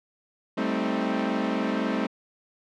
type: chord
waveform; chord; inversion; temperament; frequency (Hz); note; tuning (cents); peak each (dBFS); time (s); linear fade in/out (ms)
sawtooth; A half-diminished seventh; third; equal with one note detuned; 196 / 220 / 261.6 / 315.5; G3 / A3 / C4 / Eb4; 0 / 0 / 0 / +24; -27 / -25 / -25 / -28; 0.57-2.07; 10
effects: low-pass 3000 Hz 12 dB/octave